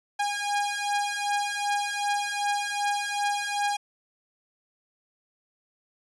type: beating tone pair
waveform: sawtooth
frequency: 816 / 818.6 Hz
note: G#5 / G#5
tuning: -31 / -25 cents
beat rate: 2.6 Hz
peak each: -25 dBFS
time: 0.19-3.77 s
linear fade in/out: 10 ms
effects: resampled to 24000 Hz